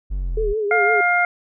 triangle exponential sweep, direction down, 49.72 to 36.28 Hz, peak -19 dBFS, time 0.1-0.54 s, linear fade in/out 20 ms
sine tone with vibrato, 422 Hz, G#4, 28 cents sharp, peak -19 dBFS, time 0.37-1.01 s, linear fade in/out 5 ms, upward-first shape triangle, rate 5.9 Hz, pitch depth 95 cents each way
harmonic tone, 706 Hz, F5, 19 cents sharp, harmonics 1 / 2 / 3, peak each -19 / -19 / -19 dBFS, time 0.71-1.25 s, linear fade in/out 2 ms
effects none

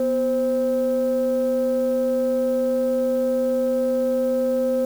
sine tone pair together, 246.9 / 523.2 Hz, B3 / C5, 0 / 0 cents, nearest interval octave + minor second, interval 1300 cents, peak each -23 / -18 dBFS, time 0-4.85 s, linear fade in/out 2 ms, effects tanh soft clip ceiling -14 dBFS + 7-bit

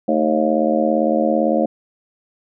harmonic tone with a mistuned harmonic, 77.78 Hz, D#2, in tune, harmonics 3 / 4 / 5 / 6 / 7 / 8 / 9, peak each -20 / -21 / -28 / -31 / -19 / -23 / -23 dBFS, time 0.08-1.66 s, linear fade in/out 5 ms, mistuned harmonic 3, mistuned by -90 cents, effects none

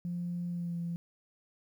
sine tone with pitch glide, 174.61 to 170.62 Hz, F3 to F3, 0 to -40 cents, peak -32 dBFS, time 0.05-0.96 s, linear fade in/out 0 ms, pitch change -40 cents, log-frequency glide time 0.49-0.77 s, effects tanh soft clip ceiling -28 dBFS + 11-bit

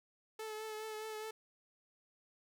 sawtooth tone with vibrato, 434 Hz, A4, 24 cents flat, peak -38 dBFS, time 0.39-1.31 s, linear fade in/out 5 ms, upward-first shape triangle, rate 4.8 Hz, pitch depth 28 cents each way, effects none

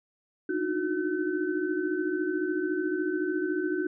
sine tone cluster, 301.2 / 315.1 / 364.9 / 1522 Hz, D4 / D#4 / F#4 / F#6, +44 / +22 / -24 / +48 cents, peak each -33 / -32 / -29 / -36 dBFS, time 0.49-3.87 s, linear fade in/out 5 ms, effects none

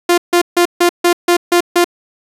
sawtooth tone bursts, 349.2 Hz, F4, in tune, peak -4 dBFS, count 8, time 0.09-1.844 s, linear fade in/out 5 ms, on 88 ms, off 150 ms, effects resampled to 32000 Hz

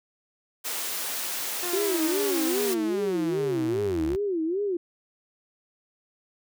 white high-pass noise, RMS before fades -31 dBFS, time 0.64-2.75 s, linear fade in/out 20 ms, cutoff 290 Hz, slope 12 dB/octave
sawtooth linear sweep, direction down, 358.8 to 63.5 Hz, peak -28 dBFS, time 1.63-4.16 s, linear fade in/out 0 ms
sine tone with vibrato, 361.6 Hz, F#4, 40 cents flat, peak -24 dBFS, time 1.73-4.77 s, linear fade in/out 5 ms, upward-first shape sine, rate 2.5 Hz, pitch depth 230 cents each way
effects none

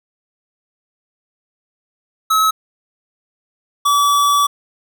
square tone pair in turn, 1289 / 1148.4 Hz, E6 / D6, -39 / -39 cents, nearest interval major second, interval 200 cents, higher first, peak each -12 dBFS, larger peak neither, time 2.3-2.51 / 3.85-4.47 s, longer second, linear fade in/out 10 ms, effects none

